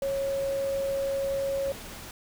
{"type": "tone in noise", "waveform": "sine", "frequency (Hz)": 549, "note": "C#5", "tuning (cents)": -17, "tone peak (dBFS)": -26, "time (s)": [0.02, 1.72], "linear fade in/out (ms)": 2, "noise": "pink", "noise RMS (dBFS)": -42, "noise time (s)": [0.02, 2.11], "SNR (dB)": 13, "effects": []}